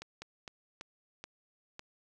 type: slowing click train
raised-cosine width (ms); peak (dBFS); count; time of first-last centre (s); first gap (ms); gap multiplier
0.2; -26; 6; 0.02-1.794; 200; 1.29
effects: none